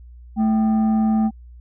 sine tone pair together, 218.5 / 778.6 Hz, A3 / G5, -12 / -12 cents, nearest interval octave + minor seventh, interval 2200 cents, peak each -13 / -24 dBFS, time 0.36-1.31 s, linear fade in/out 50 ms, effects tanh soft clip ceiling -13 dBFS + added 60 Hz sine -39 dBFS peak until 1.6 s

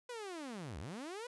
sawtooth linear two-way sweep, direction down then up, 503 to 62 to 503 Hz, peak -39 dBFS, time 0.09-1.27 s, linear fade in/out 5 ms, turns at 0.79 s, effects resampled to 24000 Hz

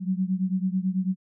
sine beating tone pair, 183.8 / 192.9 Hz, F#3 / G3, -11 / -28 cents, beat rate 9.1 Hz, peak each -25 / -27 dBFS, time 0-1.16 s, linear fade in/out 50 ms, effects none

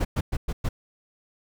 brown noise bursts, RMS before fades -24 dBFS, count 5, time 0-0.69 s, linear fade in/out 10 ms, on 50 ms, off 110 ms, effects none

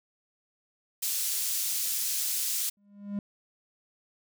pink high-pass noise, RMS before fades -30 dBFS, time 1.02-2.7 s, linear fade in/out 10 ms, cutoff 6000 Hz, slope 12 dB/octave
triangle tone with exponential growth, 202.6 Hz, G#3, 43 cents flat, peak -25 dBFS, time 2.77-3.19 s, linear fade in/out 2 ms, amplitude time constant 90 ms
effects none

